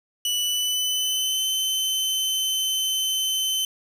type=tone with pitch glide; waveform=sawtooth; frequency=2960 to 3064 Hz; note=F#7 to G7; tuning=0 to -40 cents; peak=-19 dBFS; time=0.25-3.65 s; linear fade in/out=2 ms; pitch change=+60 cents; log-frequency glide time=0.36-1.46 s; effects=8-bit